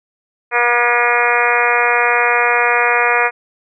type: harmonic tone with a mistuned harmonic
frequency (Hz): 240.1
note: B3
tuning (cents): -49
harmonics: 2 / 3 / 4 / 5 / 6 / 7 / 8 / 9 / 10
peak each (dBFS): -20 / -20 / -20 / -20 / -20 / -20 / -20 / -20 / -20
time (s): 0.51-3.31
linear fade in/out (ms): 50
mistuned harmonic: 10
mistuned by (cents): +18
effects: none